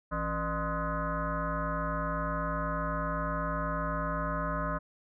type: tone with frequency modulation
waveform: sine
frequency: 603 Hz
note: D5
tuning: 46 cents sharp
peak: -29 dBFS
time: 0.11-4.79 s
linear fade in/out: 20 ms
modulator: 219 Hz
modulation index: 3.8
effects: none